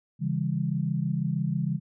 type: chord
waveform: sine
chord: C# diminished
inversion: none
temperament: equal with one note detuned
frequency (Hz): 138.59 / 164.81 / 200.6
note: C#3 / E3 / G3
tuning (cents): 0 / 0 / +40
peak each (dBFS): -29 / -28 / -31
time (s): 0.19-1.8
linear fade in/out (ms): 50
effects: none